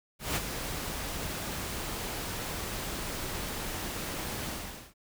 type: noise with ADSR envelope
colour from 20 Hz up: pink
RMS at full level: -29 dBFS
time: 0.19-4.94 s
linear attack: 170 ms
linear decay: 31 ms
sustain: -7 dB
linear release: 460 ms
effects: none